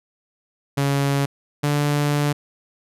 sawtooth tone pair in turn, 140 / 146.02 Hz, C#3 / D3, +18 / -10 cents, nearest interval minor second, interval 72 cents, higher second, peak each -14 dBFS, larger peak neither, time 0.77-1.26 / 1.63-2.33 s, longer second, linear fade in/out 10 ms, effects resampled to 32000 Hz

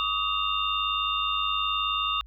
sine tone cluster, 1152 / 1251 / 2782 / 3627 Hz, D6 / D#6 / F7 / A#7, -34 / +9 / -7 / -48 cents, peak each -30 dBFS, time 0-2.21 s, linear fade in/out 0 ms, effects added 55 Hz sine -45 dBFS peak until 2.26 s

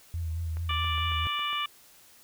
sine tone with vibrato, 82.41 Hz, E2, in tune, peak -29 dBFS, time 0.14-1.27 s, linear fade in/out 0 ms, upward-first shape sine, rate 4.6 Hz, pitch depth 51 cents each way
click train, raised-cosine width 0.5 ms, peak -31 dBFS, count 8, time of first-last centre 0.57-1.53 s, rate 7.29 Hz
harmonic tone, 587.3 Hz, D5, in tune, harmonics 2 / 3 / 4 / 5 / 6, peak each -31 / -41 / -35 / -33 / -38 dBFS, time 0.69-1.66 s, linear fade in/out 5 ms
effects white hiss -56 dBFS RMS until 2.23 s

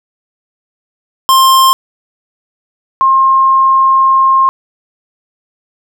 square / sine tone pair in turn, 1057 / 1065.6 Hz, C6 / C6, +17 / +31 cents, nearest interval unison, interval 14 cents, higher second, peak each -5 dBFS, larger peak neither, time 1.29-1.73 / 3.01-4.49 s, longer second, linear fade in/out 0 ms, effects none

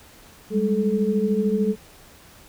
sine tone cluster, 196.1 / 209.5 / 433.8 Hz, G3 / G#3 / A4, +1 / +15 / -25 cents, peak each -23 dBFS, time 0.5-1.76 s, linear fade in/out 50 ms, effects pink hiss -49 dBFS RMS until 2.48 s

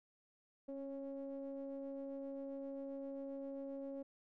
triangle ring-modulated tone, 138.59 Hz, C#3, in tune, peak -38 dBFS, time 0.68-4.03 s, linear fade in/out 10 ms, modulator 412 Hz, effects none

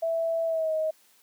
sine tone with pitch glide, 659.3 to 629.5 Hz, E5 to D#5, 0 to +20 cents, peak -24 dBFS, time 0.02-0.91 s, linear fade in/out 10 ms, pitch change -80 cents, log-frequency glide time 0.45-0.73 s, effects white hiss -61 dBFS RMS until 1.22 s + high-pass 200 Hz 12 dB/octave

